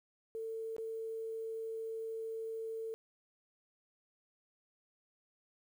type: tone with dropouts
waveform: sine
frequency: 447.8 Hz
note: A4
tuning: 30 cents sharp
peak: -38 dBFS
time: 0.35-2.94 s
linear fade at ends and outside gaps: 0 ms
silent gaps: 0.765-0.782 s
effects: 11-bit